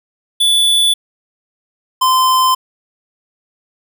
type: tone pair in turn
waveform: square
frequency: 3465 / 1032.5 Hz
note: A7 / C6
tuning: -27 / -23 cents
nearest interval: octave + major sixth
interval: 2096 cents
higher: first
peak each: -10 dBFS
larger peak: neither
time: 0.4-0.94 / 2.01-2.55 s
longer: neither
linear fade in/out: 10 ms
effects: none